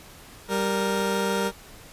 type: tone pair together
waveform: 20% pulse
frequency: 196 / 466.2 Hz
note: G3 / A#4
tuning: 0 / 0 cents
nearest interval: octave + minor third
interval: 1500 cents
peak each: -21 dBFS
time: 0.48-1.52 s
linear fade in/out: 50 ms
effects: pink hiss -47 dBFS RMS until 1.92 s + resampled to 32000 Hz